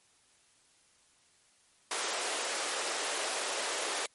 pink high-pass noise, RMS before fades -34 dBFS, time 1.91-4.06 s, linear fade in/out 2 ms, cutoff 420 Hz, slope 24 dB/octave, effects white hiss -66 dBFS RMS until 4.14 s + MP3 48 kbps

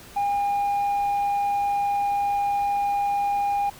sine tone, 809 Hz, G#5, 46 cents flat, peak -18 dBFS, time 0.16-3.7 s, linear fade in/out 10 ms, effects tanh soft clip ceiling -20 dBFS + pink hiss -45 dBFS RMS until 3.79 s

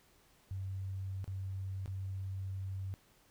sine tone with dropouts, 95.8 Hz, G2, 39 cents flat, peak -37 dBFS, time 0.51-2.94 s, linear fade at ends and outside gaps 0 ms, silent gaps 1.243-1.278 / 1.859-1.878 s, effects pink hiss -67 dBFS RMS until 3.3 s

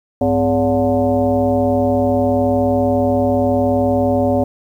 sine tone with frequency modulation, 412.9 Hz, G#4, 10 cents flat, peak -12 dBFS, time 0.21-4.44 s, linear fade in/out 5 ms, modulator 157 Hz, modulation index 1.9, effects 8-bit

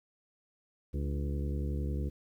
harmonic tone with a mistuned harmonic, 71 Hz, C#2, 42 cents sharp, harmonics 1 / 2 / 3 / 4 / 5 / 6 / 7, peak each -32 / -38 / -42 / -44 / -46 / -48 / -49 dBFS, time 0.93-2.1 s, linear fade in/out 20 ms, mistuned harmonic 4, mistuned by +64 cents, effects 11-bit

